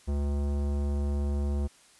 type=tone with tanh clipping; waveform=sine; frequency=71.5 Hz; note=D2; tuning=46 cents flat; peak=-28 dBFS; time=0.07-1.68 s; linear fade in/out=20 ms; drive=18 dB; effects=white hiss -58 dBFS RMS until 1.99 s + resampled to 24000 Hz